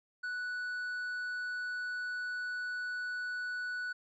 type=tone with tanh clipping; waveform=sine; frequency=1480 Hz; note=F#6; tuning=in tune; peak=-36 dBFS; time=0.23-3.93 s; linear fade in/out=10 ms; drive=5 dB; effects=none